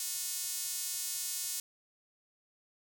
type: tone with high-pass filter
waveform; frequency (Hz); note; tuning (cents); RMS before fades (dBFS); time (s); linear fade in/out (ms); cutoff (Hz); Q
sawtooth; 362; F#4; -38; -37; 0-1.6; 2; 6900; 1
effects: none